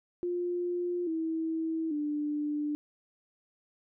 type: tone with pitch steps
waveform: sine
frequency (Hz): 352.6 / 323.3 / 296.5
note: F4 / E4 / D4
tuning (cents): +17 / -34 / +17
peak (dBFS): -29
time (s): 0.23-2.75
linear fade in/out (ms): 0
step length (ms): 840
effects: none